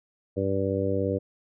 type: harmonic tone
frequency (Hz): 97.4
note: G2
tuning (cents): -11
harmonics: 1 / 2 / 3 / 4 / 5 / 6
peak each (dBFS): -30 / -33 / -31 / -32 / -28 / -33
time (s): 0.36-1.19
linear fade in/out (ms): 20
effects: none